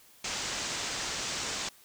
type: low-pass noise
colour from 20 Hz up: white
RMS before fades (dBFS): -35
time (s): 0.24-1.69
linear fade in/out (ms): 5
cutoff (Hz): 7600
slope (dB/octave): 48
effects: white hiss -58 dBFS RMS until 1.84 s